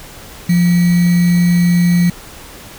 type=tone with sample-and-hold; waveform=sine; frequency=174.61 Hz; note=F3; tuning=in tune; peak=-8 dBFS; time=0.49-2.1 s; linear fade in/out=5 ms; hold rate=2100 Hz; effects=pink hiss -35 dBFS RMS until 2.78 s